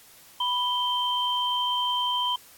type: tone pair together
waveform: sine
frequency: 987.8 / 3129 Hz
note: B5 / G7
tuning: 0 / -4 cents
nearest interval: octave + minor sixth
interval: 1996 cents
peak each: -26 dBFS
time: 0.4-2.36 s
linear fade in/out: 5 ms
effects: white hiss -52 dBFS RMS until 2.57 s + AAC 64 kbps